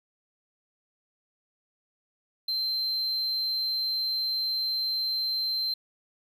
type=tone; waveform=triangle; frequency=4118 Hz; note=C8; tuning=28 cents flat; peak=-25 dBFS; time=2.48-5.74 s; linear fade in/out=5 ms; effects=none